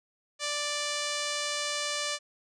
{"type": "tone", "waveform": "5% pulse", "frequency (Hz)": 587.3, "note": "D5", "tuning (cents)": 0, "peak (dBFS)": -18, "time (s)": [0.39, 2.19], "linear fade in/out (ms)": 50, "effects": ["resampled to 22050 Hz"]}